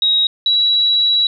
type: tone pair in turn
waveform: sine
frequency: 3805 / 3905 Hz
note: A#7 / B7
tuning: +35 / -20 cents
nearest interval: unison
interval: 45 cents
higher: second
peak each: -11 dBFS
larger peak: neither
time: 0.02-0.27 / 0.46-1.27 s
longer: second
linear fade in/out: 2 ms
effects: none